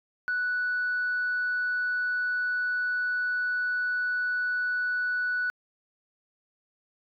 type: tone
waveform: sine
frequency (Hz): 1480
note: F#6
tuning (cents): 0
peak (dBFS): -24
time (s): 0.28-5.5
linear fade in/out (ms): 0
effects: tanh soft clip ceiling -22 dBFS